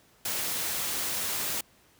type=noise; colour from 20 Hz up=white; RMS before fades=-31 dBFS; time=0.25-1.61 s; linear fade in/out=5 ms; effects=pink hiss -61 dBFS RMS until 1.99 s + high-pass 60 Hz 12 dB/octave